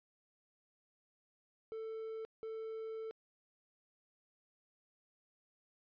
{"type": "tone bursts at uneven times", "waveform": "triangle", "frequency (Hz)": 443.8, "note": "A4", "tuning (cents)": 15, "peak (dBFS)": -39, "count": 2, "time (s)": [[1.72, 2.25], [2.43, 3.11]], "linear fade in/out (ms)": 0, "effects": ["resampled to 11025 Hz"]}